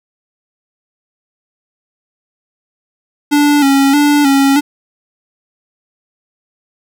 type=tone with vibrato; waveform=square; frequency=283.1 Hz; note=C#4; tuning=37 cents sharp; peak=-8 dBFS; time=3.31-4.61 s; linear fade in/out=20 ms; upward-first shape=square; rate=1.6 Hz; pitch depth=52 cents each way; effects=none

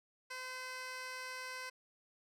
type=tone with band-pass filter; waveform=15% pulse; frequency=512 Hz; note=C5; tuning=38 cents flat; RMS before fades=-45 dBFS; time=0.3-1.7 s; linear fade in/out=10 ms; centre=3500 Hz; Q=0.53; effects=none

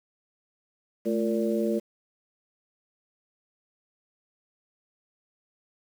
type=harmonic tone with a mistuned harmonic; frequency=115.5 Hz; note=A#2; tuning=16 cents flat; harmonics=2 / 3 / 4 / 5; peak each=-27 / -29 / -30 / -31 dBFS; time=1.05-1.8 s; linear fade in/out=20 ms; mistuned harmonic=2; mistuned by=-100 cents; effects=8-bit

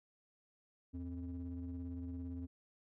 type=ring-modulated tone; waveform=triangle; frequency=90.4 Hz; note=F#2; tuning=40 cents flat; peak=-36 dBFS; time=0.93-2.47 s; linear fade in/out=20 ms; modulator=172 Hz; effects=none

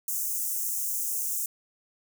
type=high-pass noise; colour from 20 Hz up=white; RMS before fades=-30 dBFS; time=0.08-1.46 s; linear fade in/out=2 ms; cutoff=6200 Hz; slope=48 dB/octave; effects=none

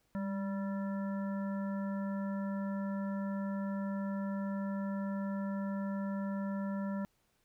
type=harmonic tone with a mistuned harmonic; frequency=194.4 Hz; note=G3; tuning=14 cents flat; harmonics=1 / 3 / 5 / 7 / 9; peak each=-34 / -44 / -48 / -51 / -53 dBFS; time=0.15-7.05 s; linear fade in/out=0 ms; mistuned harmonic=1; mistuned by=+38 cents; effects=pink hiss -75 dBFS RMS until 7.44 s

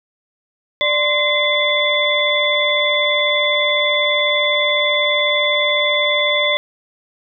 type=tone cluster; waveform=sine; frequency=591 / 1045 / 2056 / 3466 Hz; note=D5 / C6 / C7 / A7; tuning=+11 / -2 / -31 / -27 cents; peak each=-19 / -25 / -18 / -18 dBFS; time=0.81-6.57 s; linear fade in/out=0 ms; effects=none

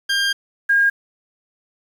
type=tone pair in turn; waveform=20% pulse / sine; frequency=1600 / 1621.4 Hz; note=G6 / G#6; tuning=+35 / -42 cents; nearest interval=unison; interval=23 cents; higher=second; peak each=-12 dBFS; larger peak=neither; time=0.09-0.33 / 0.69-0.9 s; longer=first; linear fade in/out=10 ms; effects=low-pass 9000 Hz 12 dB/octave + 7-bit

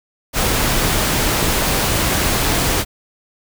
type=noise; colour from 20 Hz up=pink; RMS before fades=-17 dBFS; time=0.33-2.85 s; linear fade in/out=50 ms; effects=none

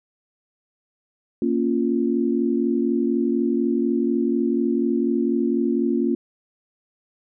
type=chord; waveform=sine; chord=Bb minor; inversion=none; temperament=equal; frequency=233.1 / 277.2 / 349.2 Hz; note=Bb3 / Db4 / F4; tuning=0 / 0 / 0 cents; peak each=-22 / -23 / -23 dBFS; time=1.42-6.15 s; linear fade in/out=2 ms; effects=none

